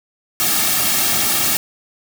white noise with comb filter, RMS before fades -17 dBFS, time 0.4-1.57 s, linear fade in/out 0 ms, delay 2 ms, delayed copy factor -0.7, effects none

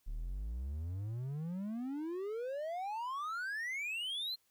triangle exponential sweep, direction up, 34.65 to 4227 Hz, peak -35 dBFS, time 0.06-4.36 s, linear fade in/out 20 ms, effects white hiss -75 dBFS RMS until 4.5 s

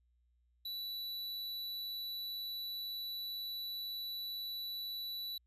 square tone, 3951 Hz, B7, in tune, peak -40 dBFS, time 0.65-5.38 s, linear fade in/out 5 ms, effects added 60 Hz sine -70 dBFS peak until 5.46 s + resampled to 32000 Hz

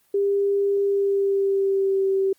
sine tone with pitch glide, 399.7 to 386.8 Hz, G4 to G4, +34 to -23 cents, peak -18 dBFS, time 0.14-2.33 s, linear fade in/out 5 ms, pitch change -57 cents, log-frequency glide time 0.82-2.07 s, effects white hiss -63 dBFS RMS until 2.38 s + Opus 32 kbps

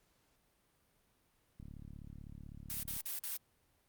click train, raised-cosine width 5 ms, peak -38 dBFS, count 50, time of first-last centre 1.6-2.965 s, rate 35.9 Hz
blue noise bursts, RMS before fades -40 dBFS, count 4, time 2.7-3.367 s, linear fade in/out 0 ms, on 130 ms, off 49 ms
effects pink hiss -74 dBFS RMS until 3.88 s + Opus 48 kbps

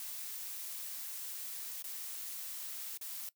blue noise with dropouts, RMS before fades -43 dBFS, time 0-3.29 s, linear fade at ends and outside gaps 1 ms, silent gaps 1.823-1.841 / 2.974-3.012 s, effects noise-tail reverb RT60 0.1 s tail -19 dB re dry

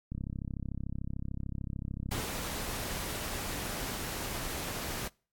click train, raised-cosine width 5 ms, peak -25 dBFS, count 70, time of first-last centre 0.12-2.18 s, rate 33.5 Hz
pink noise, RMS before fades -37 dBFS, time 2.11-5.08 s, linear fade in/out 5 ms
effects noise-tail reverb RT60 0.4 s tail -26 dB re dry + AAC 64 kbps

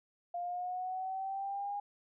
sine linear sweep, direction up, 697 to 817 Hz, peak -35 dBFS, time 0.34-1.8 s, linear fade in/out 5 ms, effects none

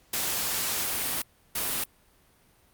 white noise bursts at uneven times, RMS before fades -29 dBFS, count 2, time 0.13-1.22 / 1.55-1.84 s, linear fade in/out 5 ms, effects pink hiss -62 dBFS RMS until 2.73 s + Opus 48 kbps

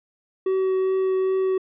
triangle tone with vibrato, 378.4 Hz, F#4, 39 cents sharp, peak -17 dBFS, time 0.46-1.58 s, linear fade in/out 5 ms, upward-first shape triangle, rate 2.5 Hz, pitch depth 9 cents each way, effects resampled to 8000 Hz

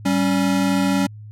square tone pair together, 193.26 / 277.2 Hz, G3 / C#4, -24 / 0 cents, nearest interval tritone, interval 624 cents, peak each -20 dBFS, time 0.05-1.07 s, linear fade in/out 10 ms, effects added 106 Hz sine -35 dBFS peak until 1.31 s + low-pass 12000 Hz 12 dB/octave

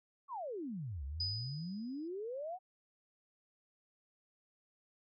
sine exponential two-way sweep, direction down then up, 1167 to 65.41 to 766 Hz, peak -39 dBFS, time 0.28-2.59 s, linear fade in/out 50 ms, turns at 1.04 s
sine tone with exponential decay, 4978 Hz, D#8, in tune, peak -33 dBFS, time 1.2-2.08 s, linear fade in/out 5 ms, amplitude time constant 190 ms
effects none

